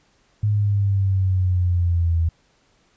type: exponential sweep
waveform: sine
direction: down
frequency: 105.7 to 81.8 Hz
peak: -16 dBFS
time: 0.43-2.29 s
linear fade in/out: 5 ms
effects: pink hiss -61 dBFS RMS until 2.96 s + resampled to 16000 Hz